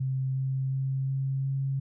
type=tone with pitch steps; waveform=sine; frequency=132.1 / 133.02 / 133.94 / 134.88 / 135.81 Hz; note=C3 / C3 / C3 / C#3 / C#3; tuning=+17 / +29 / +41 / -47 / -35 cents; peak=-26 dBFS; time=0-1.8 s; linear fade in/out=10 ms; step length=360 ms; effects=none